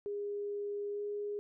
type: tone with pitch glide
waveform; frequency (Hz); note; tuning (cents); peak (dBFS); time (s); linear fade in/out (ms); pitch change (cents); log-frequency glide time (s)
sine; 408.6 to 412.2; G#4 to G#4; -28 to -13; -35; 0.06-1.39; 0; +15; 0.91-1.02
effects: none